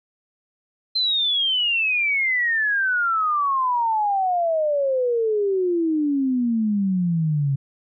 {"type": "exponential sweep", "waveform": "sine", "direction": "down", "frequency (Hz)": [4137, 134.9], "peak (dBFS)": -18, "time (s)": [0.95, 7.56], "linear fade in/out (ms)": 10, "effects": []}